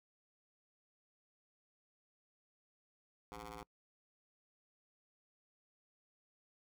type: ring-modulated tone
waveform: 10% pulse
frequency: 110.7 Hz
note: A2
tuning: 11 cents sharp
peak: -36 dBFS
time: 3.32-3.63 s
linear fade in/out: 0 ms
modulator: 617 Hz
effects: noise-tail reverb RT60 0.1 s tail -24 dB re dry